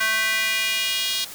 square tone with high-pass filter sweep, 220 Hz, A3, in tune, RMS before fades -23 dBFS, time 0-1.25 s, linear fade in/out 10 ms, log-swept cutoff 1600 to 3600 Hz, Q 2.5, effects white hiss -38 dBFS RMS until 1.34 s

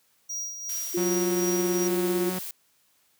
square tone with tremolo, 5740 Hz, F8, 47 cents sharp, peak -30 dBFS, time 0.29-1.88 s, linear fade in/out 10 ms, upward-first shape sine, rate 2.7 Hz, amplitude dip 55%
blue noise, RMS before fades -36 dBFS, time 0.69-2.51 s, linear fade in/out 2 ms
sine tone with pitch glide, 349.2 to 351.4 Hz, F4 to F4, 0 to +11 cents, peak -24 dBFS, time 0.94-2.3 s, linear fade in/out 10 ms, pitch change +11 cents, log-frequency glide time 1.23-2.01 s
sawtooth tone, 184.3 Hz, F#3, 7 cents flat, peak -25 dBFS, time 0.97-2.39 s, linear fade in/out 5 ms
effects white hiss -66 dBFS RMS until 3.19 s + high-pass 80 Hz 12 dB/octave

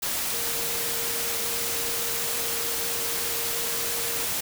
sine tone in noise, 466.2 Hz, A#4, in tune, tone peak -38 dBFS, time 0.33-4.26 s, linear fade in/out 10 ms, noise white, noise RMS -28 dBFS, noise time 0.02-4.41 s, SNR -13 dB, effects none

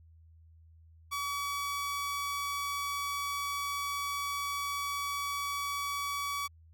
sawtooth tone, 1139 Hz, C#6, 47 cents sharp, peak -29 dBFS, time 1.11-6.48 s, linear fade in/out 20 ms, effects added 81 Hz sine -55 dBFS peak until 6.73 s

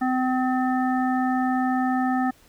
harmonic tone, 256.1 Hz, C4, 37 cents flat, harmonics 1 / 3 / 5 / 7, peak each -22 / -25 / -32 / -33 dBFS, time 0.01-2.31 s, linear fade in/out 10 ms, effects pink hiss -56 dBFS RMS until 2.48 s

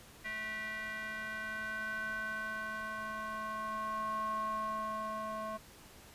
square tone with band-pass filter sweep, 217.1 Hz, A3, 23 cents flat, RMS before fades -39 dBFS, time 0.24-5.58 s, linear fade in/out 20 ms, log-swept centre 2000 to 900 Hz, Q 5.7, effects pink hiss -56 dBFS RMS until 6.14 s + resampled to 32000 Hz

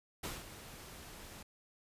pink noise with ADSR envelope, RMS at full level -40 dBFS, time 0.23-1.43 s, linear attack 9 ms, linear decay 190 ms, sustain -11 dB, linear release 7 ms, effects resampled to 32000 Hz

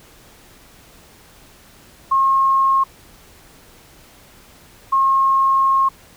sine tone bursts at uneven times, 1078 Hz, C#6, 49 cents flat, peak -12 dBFS, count 2, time 2.11-2.84 / 4.92-5.89 s, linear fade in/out 10 ms, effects pink hiss -47 dBFS RMS until 6.16 s

